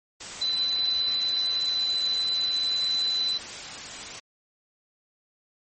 sine tone in noise, 4007 Hz, B7, 24 cents sharp, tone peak -23 dBFS, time 0.41-3.38 s, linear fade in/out 10 ms, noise white, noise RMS -37 dBFS, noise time 0.2-4.2 s, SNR +11 dB, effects MP3 32 kbps

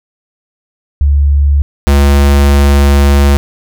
sine / square tone pair in turn, 71.3 / 70.52 Hz, C#2 / C#2, +49 / +30 cents, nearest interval unison, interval 19 cents, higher first, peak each -5 dBFS, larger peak neither, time 1.01-1.62 / 1.87-3.37 s, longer second, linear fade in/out 0 ms, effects none

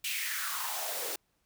white noise with high-pass filter sweep, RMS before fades -35 dBFS, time 0.04-1.16 s, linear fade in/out 5 ms, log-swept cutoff 2800 to 390 Hz, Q 4.4, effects pink hiss -75 dBFS RMS until 1.45 s

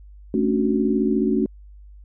sine chord, D major seventh, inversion second, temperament equal with one note detuned, 220 / 274.5 / 293.7 / 370 Hz, A3 / C#4 / D4 / F#4, 0 / -17 / 0 / 0 cents, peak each -21 / -23 / -26 / -23 dBFS, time 0.34-1.46 s, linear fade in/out 2 ms, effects added 50 Hz sine -41 dBFS peak until 2.04 s

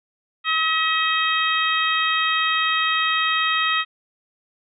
harmonic tone with a mistuned harmonic, 639 Hz, D#5, 46 cents sharp, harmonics 2 / 3 / 4 / 5 / 6, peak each -22 / -24 / -25 / -26 / -27 dBFS, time 0.44-3.85 s, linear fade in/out 50 ms, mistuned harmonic 6, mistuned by -36 cents, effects none

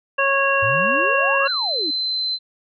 harmonic tone, 550 Hz, C#5, 14 cents flat, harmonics 1 / 2 / 3 / 5, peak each -21 / -21 / -21 / -21 dBFS, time 0.18-1.48 s, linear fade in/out 10 ms
sine exponential two-way sweep, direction up then down, 98 to 1550 to 274.2 Hz, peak -26 dBFS, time 0.62-1.91 s, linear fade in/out 10 ms, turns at 1.5 s
sine tone, 4071 Hz, C8, 48 cents flat, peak -20 dBFS, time 1.45-2.39 s, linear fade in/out 50 ms
effects none

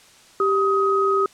sine tone pair together, 392 / 1259.7 Hz, G4 / D#6, 0 / +21 cents, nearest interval octave + minor sixth, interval 2021 cents, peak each -19 dBFS, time 0.4-1.26 s, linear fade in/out 2 ms, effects white hiss -50 dBFS RMS until 1.33 s + low-pass 8000 Hz 12 dB/octave

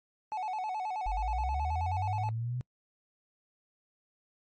triangle tone with vibrato, 800 Hz, G5, 35 cents sharp, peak -30 dBFS, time 0.32-2.29 s, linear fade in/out 0 ms, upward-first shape square, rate 9.4 Hz, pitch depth 130 cents each way
sine linear sweep, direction up, 43.65 to 126.8 Hz, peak -31 dBFS, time 1.06-2.61 s, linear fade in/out 0 ms
effects noise-tail reverb RT60 0.1 s tail -26 dB re dry + MP3 32 kbps

